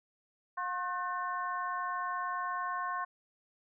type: harmonic tone with a mistuned harmonic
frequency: 358.2 Hz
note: F4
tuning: 44 cents sharp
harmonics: 2 / 3 / 4 / 5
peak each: -41 / -34 / -41 / -45 dBFS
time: 0.57-3.05 s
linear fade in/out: 10 ms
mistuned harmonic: 4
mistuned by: +89 cents
effects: none